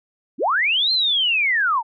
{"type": "linear two-way sweep", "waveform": "sine", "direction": "up then down", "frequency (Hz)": [185, 4207, 838], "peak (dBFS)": -16, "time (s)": [0.38, 1.83], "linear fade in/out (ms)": 50, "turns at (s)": 0.92, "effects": []}